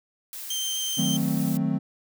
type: noise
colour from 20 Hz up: blue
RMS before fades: -37 dBFS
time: 0.33-1.57 s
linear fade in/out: 0 ms
type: tone with vibrato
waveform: 25% pulse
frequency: 3136 Hz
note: G7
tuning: in tune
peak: -23 dBFS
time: 0.5-1.17 s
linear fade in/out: 5 ms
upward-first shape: triangle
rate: 7.9 Hz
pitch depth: 9 cents each way
type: chord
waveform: triangle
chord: D# diminished seventh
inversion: none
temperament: equal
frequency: 155.56 / 185 / 220 / 261.6 Hz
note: D#3 / F#3 / A3 / C4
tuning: 0 / 0 / 0 / 0 cents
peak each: -26 dBFS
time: 0.97-1.79 s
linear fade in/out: 20 ms
effects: none